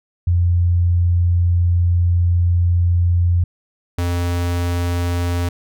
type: tone pair in turn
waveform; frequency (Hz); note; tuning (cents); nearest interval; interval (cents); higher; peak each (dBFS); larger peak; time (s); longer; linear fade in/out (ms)
sine / square; 87.31 / 87.31; F2 / F2; 0 / 0; unison; 0; neither; -12 / -18; first; 0.27-3.44 / 3.98-5.49; first; 5
effects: none